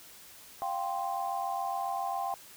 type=chord; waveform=sine; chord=F suspended second; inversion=none; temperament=just; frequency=698.5 / 785.8 / 1047.7 Hz; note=F5 / G5 / C6; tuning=0 / +4 / +2 cents; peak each=-36 / -33 / -37 dBFS; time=0.62-2.34 s; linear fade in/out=0 ms; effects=white hiss -52 dBFS RMS until 2.56 s